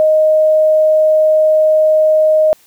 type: tone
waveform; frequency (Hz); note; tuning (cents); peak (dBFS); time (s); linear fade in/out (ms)
sine; 622.3; D#5; 0; -7; 0-2.53; 0
effects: white hiss -49 dBFS RMS until 2.66 s